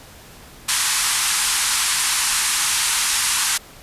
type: band-pass noise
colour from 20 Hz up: white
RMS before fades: -20 dBFS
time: 0.68-3.58 s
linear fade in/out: 10 ms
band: 870 to 11000 Hz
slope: 48 dB/octave
effects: pink hiss -43 dBFS RMS until 3.82 s + resampled to 32000 Hz